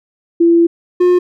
sine / triangle tone pair in turn, 337.9 / 358 Hz, E4 / F4, +43 / +43 cents, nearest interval minor second, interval 100 cents, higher second, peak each -6 / -5 dBFS, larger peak second, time 0.4-0.67 / 1-1.19 s, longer first, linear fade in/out 10 ms, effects none

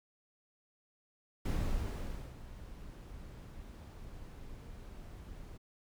brown noise with ADSR envelope, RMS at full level -33 dBFS, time 1.45-5.58 s, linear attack 7 ms, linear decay 880 ms, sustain -15 dB, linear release 17 ms, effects none

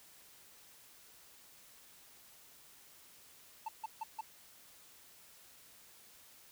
triangle tone bursts, 887 Hz, A5, 14 cents sharp, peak -35 dBFS, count 4, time 3.66-4.21 s, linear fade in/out 5 ms, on 25 ms, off 150 ms, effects white hiss -60 dBFS RMS until 6.51 s

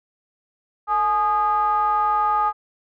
triangle ring-modulated tone, 196 Hz, G3, in tune, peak -12 dBFS, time 0.87-2.53 s, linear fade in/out 50 ms, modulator 1040 Hz, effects none

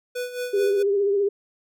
square tone with tremolo, 493.9 Hz, B4, in tune, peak -26 dBFS, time 0.15-0.83 s, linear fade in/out 10 ms, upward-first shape sine, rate 4.6 Hz, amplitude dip 70%
sine tone with vibrato, 401.1 Hz, G4, 40 cents sharp, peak -18 dBFS, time 0.53-1.29 s, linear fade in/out 10 ms, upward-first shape triangle, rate 15 Hz, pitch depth 52 cents each way
effects none

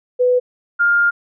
sine tone pair in turn, 497.4 / 1406.9 Hz, B4 / F6, +12 / +12 cents, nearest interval octave + tritone, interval 1800 cents, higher second, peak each -11 dBFS, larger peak neither, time 0.19-0.4 / 0.79-1.11 s, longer second, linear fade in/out 20 ms, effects none

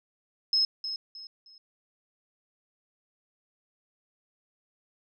sine tone with echo, 5170 Hz, E8, 34 cents flat, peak -21 dBFS, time 0.53-0.65 s, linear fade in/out 2 ms, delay 310 ms, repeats 3, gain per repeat -10 dB, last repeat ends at 1.58 s, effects none

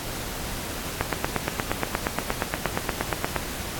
click train, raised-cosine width 0.5 ms, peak -7 dBFS, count 21, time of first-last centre 1.01-3.363 s, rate 8.5 Hz, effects pink hiss -33 dBFS RMS until 3.79 s + AAC 64 kbps

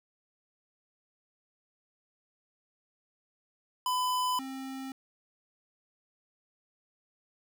square tone pair in turn, 1004 / 265.9 Hz, B5 / C4, +28 / +28 cents, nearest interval octave + major seventh, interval 2300 cents, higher first, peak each -28 / -38 dBFS, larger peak first, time 3.86-4.39 / 4.39-4.92 s, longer neither, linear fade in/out 2 ms, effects none

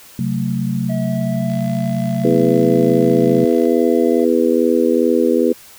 sine chord, F# diminished, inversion second, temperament just, 133.2 / 185 / 222 Hz, C3 / F#3 / A3, +31 / 0 / +16 cents, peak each -21 dBFS, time 0.19-3.45 s, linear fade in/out 2 ms
triangle tone with pitch glide, 646 to 670.3 Hz, E5 to E5, -35 to +29 cents, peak -23 dBFS, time 0.89-4.25 s, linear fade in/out 10 ms, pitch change +64 cents, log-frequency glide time 1.02-1.66 s
click train, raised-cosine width 0.2 ms, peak -22 dBFS, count 121, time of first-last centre 1.5-3.654 s, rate 55.7 Hz
harmonic tone, 82.41 Hz, E2, in tune, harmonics 3 / 4 / 5 / 6, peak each -17 / -17 / -17 / -17 dBFS, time 2.24-5.53 s, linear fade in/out 10 ms
effects white hiss -42 dBFS RMS until 5.78 s

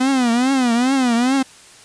45% pulse tone with vibrato, 251.2 Hz, B3, 30 cents sharp, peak -14 dBFS, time 0-1.43 s, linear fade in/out 10 ms, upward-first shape triangle, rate 2.4 Hz, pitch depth 170 cents each way, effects white hiss -44 dBFS RMS until 1.84 s + resampled to 22050 Hz

